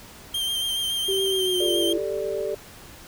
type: tone with vibrato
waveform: 45% pulse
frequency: 3166 Hz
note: G7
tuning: 17 cents sharp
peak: -24 dBFS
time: 0.34-1.93 s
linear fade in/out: 5 ms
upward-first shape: triangle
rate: 7.1 Hz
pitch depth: 32 cents each way
type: tone with pitch glide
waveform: sine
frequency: 386.9 to 338.8 Hz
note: G4 to E4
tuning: -23 to +48 cents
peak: -23 dBFS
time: 1.08-1.98 s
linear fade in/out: 10 ms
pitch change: -229 cents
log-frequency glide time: 1.29-1.87 s
type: chord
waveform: sine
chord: G suspended second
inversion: none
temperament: equal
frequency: 392 / 440 / 587.3 Hz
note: G4 / A4 / D5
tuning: 0 / 0 / 0 cents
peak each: -29 dBFS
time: 1.6-2.55 s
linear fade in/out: 5 ms
effects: pink hiss -45 dBFS RMS until 3.07 s